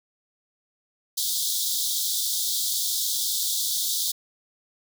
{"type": "high-pass noise", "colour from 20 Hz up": "pink", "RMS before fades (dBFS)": -26, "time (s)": [1.17, 4.12], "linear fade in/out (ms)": 10, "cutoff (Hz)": 3400, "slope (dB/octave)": 96, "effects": []}